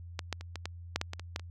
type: clicks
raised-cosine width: 0.2 ms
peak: -16 / -15 / -27 / -21 / -18 / -11 / -14 / -20 / -24 / -15 / -28 dBFS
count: 11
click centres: 0.192 / 0.327 / 0.41 / 0.557 / 0.656 / 0.96 / 1.014 / 1.134 / 1.196 / 1.361 / 1.396 s
effects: added 86 Hz sine -43 dBFS peak until 1.5 s